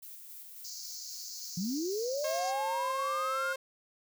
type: noise with tremolo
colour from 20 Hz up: violet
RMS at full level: -47 dBFS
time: 0.02-2.4 s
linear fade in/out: 10 ms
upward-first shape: square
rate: 3.7 Hz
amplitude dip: 25%
type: band-pass noise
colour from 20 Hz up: white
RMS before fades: -44 dBFS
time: 0.64-2.52 s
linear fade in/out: 10 ms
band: 4300 to 7000 Hz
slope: 96 dB/octave
type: linear sweep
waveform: sine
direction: up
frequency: 164.81 to 1444 Hz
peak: -31 dBFS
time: 1.57-3.53 s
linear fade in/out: 5 ms
type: tone with pitch glide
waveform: sawtooth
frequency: 539 to 530.4 Hz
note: C#5 to C5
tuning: -49 to +23 cents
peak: -31 dBFS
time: 2.24-3.56 s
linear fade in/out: 5 ms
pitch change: -28 cents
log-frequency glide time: 2.55-3.16 s
effects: none